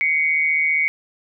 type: tone pair together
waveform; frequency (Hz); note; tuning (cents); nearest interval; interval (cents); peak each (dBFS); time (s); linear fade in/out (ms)
sine; 2077 / 2232; C7 / C#7; -13 / +11; minor second; 124; -22 / -17; 0.01-0.88; 0
effects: none